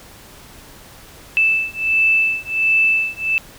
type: beating tone pair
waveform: sine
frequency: 2637 / 2638.4 Hz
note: E7 / E7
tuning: 0 / +1 cents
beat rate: 1.4 Hz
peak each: -17 dBFS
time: 1.37-3.38 s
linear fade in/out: 0 ms
effects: pink hiss -42 dBFS RMS until 3.58 s